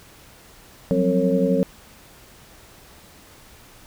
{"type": "tone cluster", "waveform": "sine", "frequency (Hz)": [179, 190.4, 262.8, 453.2, 548], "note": ["F3", "F#3", "C4", "A#4", "C#5"], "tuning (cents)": [43, 50, 8, -49, -20], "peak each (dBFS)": -23, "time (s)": [0.91, 1.63], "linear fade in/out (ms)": 0, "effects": ["pink hiss -48 dBFS RMS until 3.86 s"]}